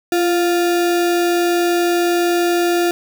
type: tone with sample-and-hold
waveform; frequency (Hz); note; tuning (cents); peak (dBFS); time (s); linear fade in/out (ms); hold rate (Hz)
sine; 345.7; F4; -18; -13; 0.12-2.91; 2; 1050
effects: none